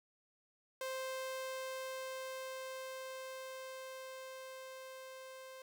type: tone with level ramp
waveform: sawtooth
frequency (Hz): 523.3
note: C5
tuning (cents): 0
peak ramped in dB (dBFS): -35 to -46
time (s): 0.81-5.62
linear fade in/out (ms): 2
effects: 12-bit